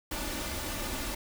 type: noise with comb filter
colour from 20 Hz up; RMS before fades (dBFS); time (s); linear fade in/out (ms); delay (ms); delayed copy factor
pink; -35; 0.11-1.15; 5; 3.4; +0.55
effects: none